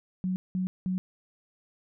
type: tone bursts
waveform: sine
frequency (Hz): 185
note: F#3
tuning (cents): 0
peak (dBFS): -26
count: 3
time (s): 0.24-0.98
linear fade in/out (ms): 0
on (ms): 120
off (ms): 190
effects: none